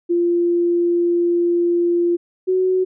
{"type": "tone pair in turn", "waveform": "sine", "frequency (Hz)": [346, 371.6], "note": ["F4", "F#4"], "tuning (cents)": [-16, 7], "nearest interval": "minor second", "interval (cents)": 123, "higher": "second", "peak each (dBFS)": -14, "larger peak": "neither", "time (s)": [[0.09, 2.17], [2.47, 2.85]], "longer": "first", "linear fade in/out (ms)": 20, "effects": []}